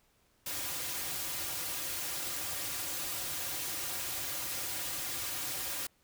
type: noise with comb filter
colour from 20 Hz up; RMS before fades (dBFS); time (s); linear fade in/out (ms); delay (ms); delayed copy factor
white; -37; 0.46-5.87; 5; 4.6; -0.75
effects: pink hiss -70 dBFS RMS until 6.03 s